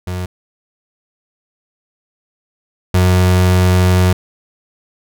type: tone pair in turn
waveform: 35% pulse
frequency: 90.7 / 91.33 Hz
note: F#2 / F#2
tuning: -34 / -22 cents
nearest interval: unison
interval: 12 cents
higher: second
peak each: -18 / -7 dBFS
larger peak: second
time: 0.07-0.26 / 2.94-4.13 s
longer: second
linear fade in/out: 5 ms
effects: none